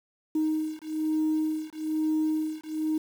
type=beating tone pair; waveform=sine; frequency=311.1 / 312.2 Hz; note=D#4 / D#4; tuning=0 / +6 cents; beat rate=1.1 Hz; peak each=-27 dBFS; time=0.35-2.98 s; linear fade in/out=5 ms; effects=tanh soft clip ceiling -20 dBFS + 8-bit